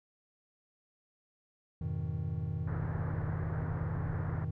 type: chord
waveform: triangle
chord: F half-diminished seventh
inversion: none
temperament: just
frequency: 87.31 / 104.77 / 125.72 / 157.15 Hz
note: F2 / Ab2 / Cb3 / Eb3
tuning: 0 / +16 / +31 / +18 cents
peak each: -36 / -38 / -38 / -35 dBFS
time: 1.81-4.51 s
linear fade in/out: 5 ms
type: low-pass noise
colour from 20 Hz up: pink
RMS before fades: -43 dBFS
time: 2.67-4.45 s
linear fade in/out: 5 ms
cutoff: 1800 Hz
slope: 48 dB/octave
effects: none